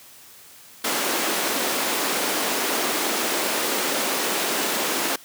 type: high-pass noise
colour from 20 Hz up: pink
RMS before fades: -24 dBFS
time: 0.84-5.16 s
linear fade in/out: 5 ms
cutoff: 260 Hz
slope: 24 dB/octave
effects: white hiss -47 dBFS RMS until 5.24 s + high-pass 80 Hz 12 dB/octave